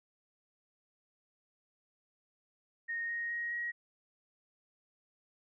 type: tone with pitch steps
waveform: sine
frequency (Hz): 1855 / 1869 / 1883.1 / 1897.3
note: A#6 / A#6 / A#6 / A#6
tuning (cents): -9 / +4 / +17 / +30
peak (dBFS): -34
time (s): 2.88-3.72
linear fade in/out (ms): 20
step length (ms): 210
effects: none